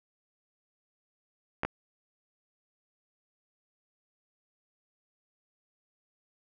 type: clicks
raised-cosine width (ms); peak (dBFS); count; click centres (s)
0.5; -14; 2; 1.634 / 1.65
effects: none